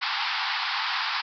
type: band-pass noise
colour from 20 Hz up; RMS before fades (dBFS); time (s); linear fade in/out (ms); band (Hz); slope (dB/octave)
pink; -28; 0.01-1.22; 20; 790 to 5100; 96
effects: none